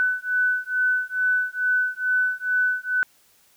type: beating tone pair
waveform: sine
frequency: 1499 / 1501.3 Hz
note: F#6 / F#6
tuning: +22 / +25 cents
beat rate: 2.3 Hz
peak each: -23 dBFS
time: 0-3.03 s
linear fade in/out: 0 ms
effects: white hiss -59 dBFS RMS until 3.56 s